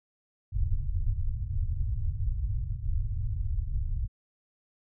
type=low-pass noise; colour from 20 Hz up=pink; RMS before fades=-29 dBFS; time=0.52-4.08 s; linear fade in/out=20 ms; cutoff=120 Hz; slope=48 dB/octave; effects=none